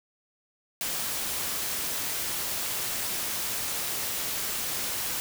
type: noise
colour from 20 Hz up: white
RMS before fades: -31 dBFS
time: 0.81-5.2 s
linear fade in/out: 0 ms
effects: none